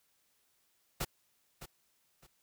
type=noise with echo; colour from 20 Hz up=pink; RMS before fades=-35 dBFS; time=1-1.05 s; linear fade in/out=10 ms; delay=610 ms; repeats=2; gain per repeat=-12 dB; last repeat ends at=2.27 s; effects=white hiss -74 dBFS RMS until 2.42 s